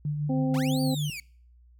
sine tone with tremolo, 148.1 Hz, D3, 15 cents sharp, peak -25 dBFS, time 0.05-1.1 s, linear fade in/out 2 ms, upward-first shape sine, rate 6.4 Hz, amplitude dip 35%
harmonic tone, 260.3 Hz, C4, 9 cents flat, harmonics 1 / 2 / 3, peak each -25 / -34 / -38 dBFS, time 0.29-0.95 s, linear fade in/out 10 ms
sawtooth linear two-way sweep, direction up then down, 650 to 4699 to 2199 Hz, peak -32 dBFS, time 0.54-1.2 s, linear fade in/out 2 ms, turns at 0.81 s
effects noise-tail reverb RT60 0.5 s tail -25 dB re dry + added 60 Hz sine -53 dBFS peak until 1.79 s

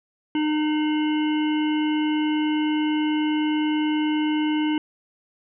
harmonic tone with a mistuned harmonic, 304.9 Hz, D#4, 35 cents flat, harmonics 1 / 3 / 5 / 7 / 9 / 10, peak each -20 / -32 / -38 / -36 / -41 / -35 dBFS, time 0.35-4.78 s, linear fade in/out 2 ms, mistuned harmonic 10, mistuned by -51 cents, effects none

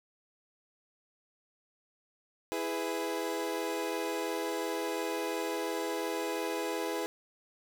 30% pulse chord, E major, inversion none, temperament equal with one note detuned, 329.6 / 415.3 / 498.2 Hz, E4 / G#4 / B4, 0 / 0 / +15 cents, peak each -34 dBFS, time 2.52-7.06 s, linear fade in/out 0 ms, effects none

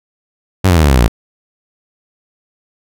sawtooth tone with pitch steps, 94.6 / 86.75 / 79.55 / 72.95 / 66.89 / 61.34 / 56.25 Hz, F#2 / F2 / D#2 / D2 / C2 / B1 / A1, +39 / -11 / +39 / -11 / +39 / -11 / +39 cents, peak -3 dBFS, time 0.64-1.081 s, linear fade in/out 10 ms, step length 63 ms, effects none

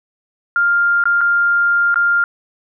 sine tone with dropouts, 1400 Hz, F6, 4 cents sharp, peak -11 dBFS, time 0.56-2.24 s, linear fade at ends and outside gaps 1 ms, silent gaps 1.039-1.055 / 1.209-1.213 / 1.943-1.958 s, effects none

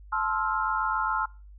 sine chord, F major seventh, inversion first, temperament just, 873.1 / 1047.7 / 1309.6 / 1396.9 Hz, A5 / C6 / E6 / F6, -14 / +2 / -12 / 0 cents, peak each -30 dBFS, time 0.12-1.26 s, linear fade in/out 10 ms, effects noise-tail reverb RT60 0.4 s tail -25 dB re dry + added 50 Hz sine -45 dBFS peak until 1.58 s

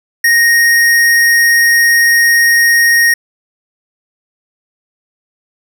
square tone, 1864.7 Hz, A#6, in tune, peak -7 dBFS, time 0.24-3.14 s, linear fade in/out 5 ms, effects none

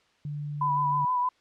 sine tone with pitch glide, 146.83 to 145.48 Hz, D3 to D3, 0 to -16 cents, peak -31 dBFS, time 0.25-1.05 s, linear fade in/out 2 ms, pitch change -16 cents, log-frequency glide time 0.52-0.74 s
sine tone with vibrato, 994 Hz, B5, 11 cents sharp, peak -23 dBFS, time 0.61-1.29 s, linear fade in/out 5 ms, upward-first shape sine, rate 6.4 Hz, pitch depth 29 cents each way
effects white hiss -65 dBFS RMS until 1.4 s + low-pass 4000 Hz 12 dB/octave

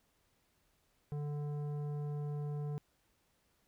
sine tone with tanh clipping, 146.83 Hz, D3, in tune, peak -38 dBFS, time 1.12-2.78 s, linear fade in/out 0 ms, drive 12 dB, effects pink hiss -75 dBFS RMS until 3.67 s

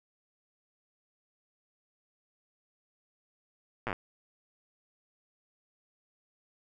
slowing click train, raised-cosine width 0.5 ms, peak -18 dBFS, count 7, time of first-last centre 3.87-3.929 s, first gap 8 ms, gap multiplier 1.08, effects none

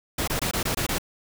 pink noise bursts, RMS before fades -26 dBFS, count 7, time 0.18-0.984 s, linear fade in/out 5 ms, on 96 ms, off 22 ms, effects none

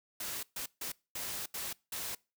white noise bursts at uneven times, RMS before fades -39 dBFS, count 6, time 0.2-0.43 / 0.56-0.66 / 0.81-0.92 / 1.15-1.46 / 1.54-1.73 / 1.92-2.15 s, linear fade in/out 5 ms, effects noise-tail reverb RT60 0.3 s tail -24 dB re dry

